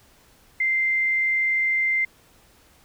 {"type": "tone", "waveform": "sine", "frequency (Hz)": 2087, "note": "C7", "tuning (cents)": -5, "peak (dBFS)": -19, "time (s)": [0.6, 2.05], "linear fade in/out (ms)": 5, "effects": ["pink hiss -56 dBFS RMS until 2.84 s"]}